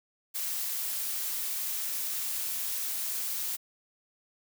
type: noise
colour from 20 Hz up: blue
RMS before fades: -33 dBFS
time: 0.34-3.57 s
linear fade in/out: 20 ms
effects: none